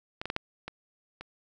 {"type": "clicks", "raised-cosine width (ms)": 0.3, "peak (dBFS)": [-19, -18, -14, -13, -21, -25], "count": 6, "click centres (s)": [0.215, 0.256, 0.301, 0.364, 0.68, 1.21], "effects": []}